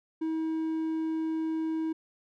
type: tone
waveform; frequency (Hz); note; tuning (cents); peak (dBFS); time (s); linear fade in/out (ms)
triangle; 320; D#4; +49; -26; 0.21-1.93; 10
effects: none